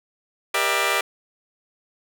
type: chord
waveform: 10% pulse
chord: E half-diminished seventh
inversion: first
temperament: just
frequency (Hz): 395.6 / 474.7 / 593.3 / 659.3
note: G4 / Bb4 / D5 / E5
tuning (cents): +16 / +31 / +18 / 0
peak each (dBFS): -18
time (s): 0.54-1.01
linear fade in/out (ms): 5
effects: none